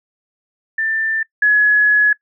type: tone pair in turn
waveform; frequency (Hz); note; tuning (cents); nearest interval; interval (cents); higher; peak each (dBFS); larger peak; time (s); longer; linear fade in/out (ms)
sine; 1780 / 1690.2; A6 / G#6; +20 / +30; minor second; 90; first; -16 / -9; second; 0.78-1.23 / 1.42-2.13; second; 5
effects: noise-tail reverb RT60 0.1 s tail -23 dB re dry